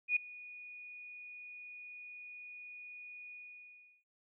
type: tone with ADSR envelope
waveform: sine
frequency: 2461 Hz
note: D#7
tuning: 20 cents flat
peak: -25 dBFS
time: 0.08-4.04 s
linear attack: 83 ms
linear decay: 5 ms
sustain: -22 dB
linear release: 720 ms
effects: none